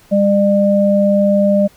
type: tone pair together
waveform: sine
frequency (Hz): 200.5 / 601.3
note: G3 / D5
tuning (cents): +39 / +41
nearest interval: octave + perfect fifth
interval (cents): 1902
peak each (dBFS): -12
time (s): 0.11-1.68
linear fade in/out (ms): 20
effects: pink hiss -48 dBFS RMS until 1.76 s